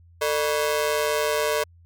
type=ring-modulated tone; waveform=sawtooth; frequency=523.3 Hz; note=C5; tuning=in tune; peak=-14 dBFS; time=0.21-1.64 s; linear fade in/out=10 ms; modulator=76 Hz; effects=added 85 Hz sine -49 dBFS peak until 1.85 s + MP3 96 kbps